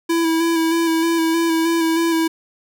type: tone with vibrato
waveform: square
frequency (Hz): 329.6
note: E4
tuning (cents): 0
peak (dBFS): -16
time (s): 0.09-2.28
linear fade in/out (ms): 10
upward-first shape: square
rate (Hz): 3.2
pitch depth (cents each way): 21
effects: none